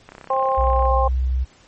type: click train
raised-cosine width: 0.5 ms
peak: -23 dBFS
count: 26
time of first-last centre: 0.09-0.855 s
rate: 32.7 Hz
type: harmonic tone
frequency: 265.1 Hz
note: C4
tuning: 23 cents sharp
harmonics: 2 / 3 / 4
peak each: -21 / -21 / -21 dBFS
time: 0.3-1.08 s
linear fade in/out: 5 ms
type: tone with pitch glide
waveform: sine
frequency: 61.5 to 63.89 Hz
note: B1 to C2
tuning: -7 to -41 cents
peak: -17 dBFS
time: 0.57-1.45 s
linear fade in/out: 20 ms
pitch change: +66 cents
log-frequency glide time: 1.03-1.12 s
effects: pink hiss -52 dBFS RMS until 1.67 s + MP3 32 kbps